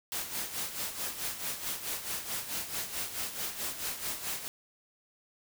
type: noise with tremolo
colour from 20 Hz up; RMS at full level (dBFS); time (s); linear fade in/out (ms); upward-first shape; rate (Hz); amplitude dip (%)
white; -34; 0.12-4.48; 0; sine; 4.6; 65
effects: none